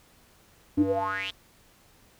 square tone with band-pass filter sweep, 96.5 Hz, G2, 27 cents flat, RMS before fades -27 dBFS, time 0.77-1.31 s, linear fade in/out 10 ms, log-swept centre 250 to 3500 Hz, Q 7.8, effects pink hiss -59 dBFS RMS until 2.19 s

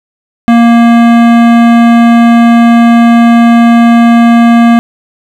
sine tone with hard clipping, 233.9 Hz, A#3, 6 cents sharp, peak -3 dBFS, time 0.48-4.79 s, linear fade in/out 0 ms, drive 17 dB, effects none

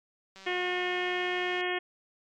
click train, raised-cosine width 0.2 ms, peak -32 dBFS, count 241, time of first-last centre 0.36-1.61 s, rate 192 Hz
harmonic tone, 360.7 Hz, F#4, 44 cents flat, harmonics 1 / 2 / 3 / 4 / 5 / 6 / 7 / 8 / 9, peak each -32 / -36 / -41 / -43 / -34 / -37 / -40 / -41 / -41 dBFS, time 0.46-1.79 s, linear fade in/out 10 ms
effects MP3 96 kbps

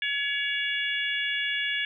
harmonic tone, 565 Hz, C#5, 33 cents sharp, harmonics 3 / 4 / 5 / 6, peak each -30 / -31 / -32 / -33 dBFS, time 0.02-1.85 s, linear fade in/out 2 ms, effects none

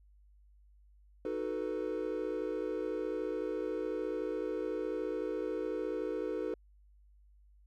triangle chord, B dominant seventh, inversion first, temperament equal, 311.1 / 370 / 440 / 493.9 Hz, D#4 / F#4 / A4 / B4, 0 / 0 / 0 / 0 cents, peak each -38 / -38 / -36 / -37 dBFS, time 1.25-6.54 s, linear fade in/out 2 ms, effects added 50 Hz sine -59 dBFS peak until 7.66 s

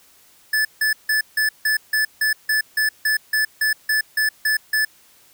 square tone bursts, 1736 Hz, A6, 24 cents flat, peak -17 dBFS, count 16, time 0.53-4.85 s, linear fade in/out 5 ms, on 120 ms, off 160 ms, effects white hiss -53 dBFS RMS until 5.33 s

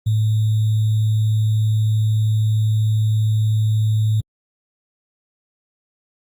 sine tone with sample-and-hold, 108.4 Hz, A2, 25 cents flat, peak -14 dBFS, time 0.06-4.21 s, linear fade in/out 10 ms, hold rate 3675 Hz, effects Opus 48 kbps

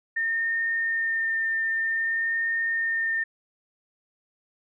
sine tone with vibrato, 1816 Hz, A#6, 46 cents flat, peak -23 dBFS, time 0.16-3.24 s, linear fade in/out 10 ms, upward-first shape sine, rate 0.52 Hz, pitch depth 12 cents each way, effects none

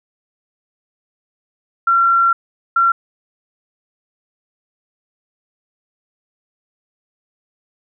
sine tone bursts at uneven times, 1366 Hz, F6, 39 cents flat, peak -10 dBFS, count 2, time 1.87-2.33 / 2.76-2.92 s, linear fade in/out 5 ms, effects none

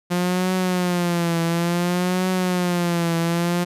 sawtooth tone with vibrato, 176 Hz, F3, 14 cents sharp, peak -15 dBFS, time 0.1-3.65 s, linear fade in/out 20 ms, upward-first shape triangle, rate 0.57 Hz, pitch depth 98 cents each way, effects resampled to 32000 Hz

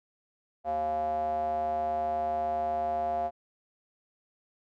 square tone with band-pass filter, 77.3 Hz, D#2, 11 cents flat, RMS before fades -30 dBFS, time 0.64-3.31 s, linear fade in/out 50 ms, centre 690 Hz, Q 9.6, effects none

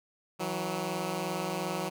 10% pulse tone pair together, 162.25 / 185 Hz, E3 / F#3, -27 / 0 cents, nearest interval major second, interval 227 cents, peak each -27 / -25 dBFS, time 0.39-1.9 s, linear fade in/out 20 ms, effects none

